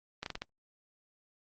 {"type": "slowing click train", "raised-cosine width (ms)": 0.2, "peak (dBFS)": -19, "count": 5, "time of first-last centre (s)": [0.23, 0.42], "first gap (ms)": 32, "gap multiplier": 1.27, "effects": ["low-pass 6000 Hz 12 dB/octave", "Opus 32 kbps"]}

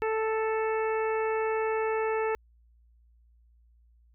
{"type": "harmonic tone", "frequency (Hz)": 440.3, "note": "A4", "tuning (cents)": 1, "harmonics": [1, 2, 3, 4, 5, 6], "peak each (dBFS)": [-27, -33, -37, -39, -41, -43], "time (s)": [0.02, 2.35], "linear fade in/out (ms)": 0, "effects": ["added 58 Hz sine -58 dBFS peak until 4.14 s"]}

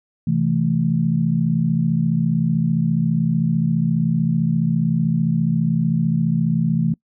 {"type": "chord", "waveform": "sine", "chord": "A minor", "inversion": "first", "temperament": "equal", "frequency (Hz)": [130.81, 164.81, 220], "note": ["C3", "E3", "A3"], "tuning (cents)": [0, 0, 0], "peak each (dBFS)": [-23, -18, -21], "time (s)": [0.27, 6.94], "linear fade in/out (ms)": 5, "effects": ["noise-tail reverb RT60 0.1 s tail -25 dB re dry"]}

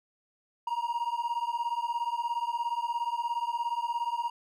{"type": "beating tone pair", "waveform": "triangle", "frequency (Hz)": [936, 953], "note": ["A#5", "A#5"], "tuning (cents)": [7, 38], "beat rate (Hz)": 17, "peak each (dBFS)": -30, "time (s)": [0.67, 4.3], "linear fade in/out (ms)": 5, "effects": []}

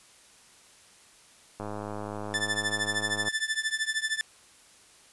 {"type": "click train", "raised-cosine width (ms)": 1, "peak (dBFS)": -22, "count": 176, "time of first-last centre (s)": [1.6, 3.283], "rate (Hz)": 104}
{"type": "tone with tremolo", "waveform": "sawtooth", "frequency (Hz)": 1760, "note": "A6", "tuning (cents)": 0, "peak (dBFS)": -20, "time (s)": [2.34, 4.21], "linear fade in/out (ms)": 0, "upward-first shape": "triangle", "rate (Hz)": 13, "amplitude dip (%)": 95}
{"effects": ["white hiss -56 dBFS RMS until 5.12 s", "resampled to 24000 Hz"]}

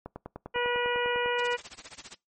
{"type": "click train", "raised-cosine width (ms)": 1, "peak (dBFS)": -24, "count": 13, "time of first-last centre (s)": [0.06, 1.26], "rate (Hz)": 10}
{"type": "harmonic tone", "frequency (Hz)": 485, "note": "B4", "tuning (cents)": -31, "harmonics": [1, 2, 3, 4, 5, 6], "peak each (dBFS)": [-29, -32, -34, -35, -36, -37], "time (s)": [0.54, 1.57], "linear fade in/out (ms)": 20}
{"type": "noise with tremolo", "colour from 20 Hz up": "white", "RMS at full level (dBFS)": -40, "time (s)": [1.38, 2.15], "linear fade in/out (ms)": 10, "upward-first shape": "sine", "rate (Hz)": 15, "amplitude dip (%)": 100}
{"effects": ["noise-tail reverb RT60 0.2 s tail -24 dB re dry", "MP3 32 kbps"]}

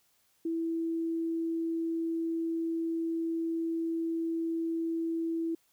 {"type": "tone", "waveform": "sine", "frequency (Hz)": 329.6, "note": "E4", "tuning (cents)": 0, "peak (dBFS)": -29, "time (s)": [0.45, 5.55], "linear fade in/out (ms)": 5, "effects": ["white hiss -70 dBFS RMS until 5.72 s"]}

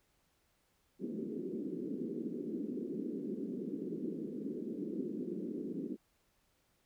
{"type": "band-pass noise", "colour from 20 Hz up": "pink", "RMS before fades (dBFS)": -40, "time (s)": [0.99, 5.97], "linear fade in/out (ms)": 50, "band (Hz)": [190, 410], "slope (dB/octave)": 48, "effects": ["pink hiss -75 dBFS RMS until 6.85 s"]}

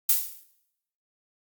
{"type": "noise with exponential decay", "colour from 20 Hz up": "violet", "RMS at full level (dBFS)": -17, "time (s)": [0.09, 0.44], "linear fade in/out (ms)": 5, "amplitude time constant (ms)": 74, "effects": ["noise-tail reverb RT60 0.8 s tail -17 dB re dry", "Opus 48 kbps"]}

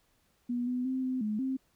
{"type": "tone with pitch steps", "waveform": "sine", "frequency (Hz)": [242.9, 249.5, 260.4, 257.1, 212.6, 263.7], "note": ["B3", "B3", "C4", "C4", "G#3", "C4"], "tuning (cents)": [-29, 18, -8, -30, 41, 14], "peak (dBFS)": -29, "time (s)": [0.49, 1.57], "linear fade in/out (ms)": 10, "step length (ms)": 180, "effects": ["pink hiss -71 dBFS RMS until 1.75 s"]}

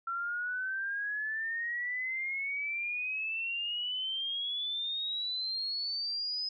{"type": "exponential sweep", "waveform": "sine", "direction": "up", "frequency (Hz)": [1353, 5080], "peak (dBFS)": -32, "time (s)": [0.07, 6.49], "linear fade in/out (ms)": 5, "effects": []}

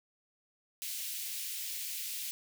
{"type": "high-pass noise", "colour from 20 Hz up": "white", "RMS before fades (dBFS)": -39, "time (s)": [0.82, 2.31], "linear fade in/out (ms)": 0, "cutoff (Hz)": 2300, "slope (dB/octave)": 24, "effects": []}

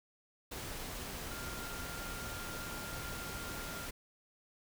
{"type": "tone in noise", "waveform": "sine", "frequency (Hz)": 1396.9, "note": "F6", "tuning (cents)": 0, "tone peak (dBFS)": -47, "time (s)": [1.3, 3.87], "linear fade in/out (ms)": 10, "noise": "pink", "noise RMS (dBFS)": -43, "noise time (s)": [0.51, 3.91], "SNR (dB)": -7, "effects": []}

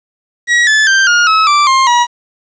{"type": "tone with pitch steps", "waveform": "40% pulse", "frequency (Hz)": [1912, 1733.2, 1571.1, 1424.1, 1290.9, 1170.2, 1060.7, 961.5], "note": ["A#6", "A6", "G6", "F6", "E6", "D6", "C6", "B5"], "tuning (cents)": [43, -27, 3, 33, -37, -7, 23, -47], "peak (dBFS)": -6, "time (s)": [0.47, 2.07], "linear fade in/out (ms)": 50, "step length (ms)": 200, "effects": ["resampled to 16000 Hz", "7-bit"]}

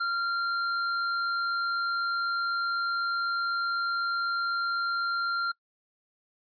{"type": "tone with hard clipping", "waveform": "sine", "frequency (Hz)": 1384, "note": "F6", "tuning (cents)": -16, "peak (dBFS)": -28, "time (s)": [0, 5.52], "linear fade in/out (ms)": 10, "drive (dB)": 14, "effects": ["noise-tail reverb RT60 0.1 s tail -24 dB re dry", "resampled to 11025 Hz"]}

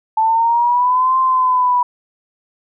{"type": "linear two-way sweep", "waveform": "sine", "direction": "up then down", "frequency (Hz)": [876, 1046.5, 978], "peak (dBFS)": -11, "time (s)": [0.17, 1.83], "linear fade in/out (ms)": 5, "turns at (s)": 1.18, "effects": []}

